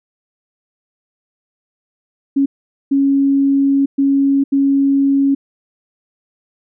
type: tone bursts at uneven times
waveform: sine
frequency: 276.2 Hz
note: C#4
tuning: 6 cents flat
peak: -10 dBFS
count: 4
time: 2.36-2.46 / 2.91-3.86 / 3.98-4.44 / 4.52-5.35 s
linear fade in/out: 10 ms
effects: none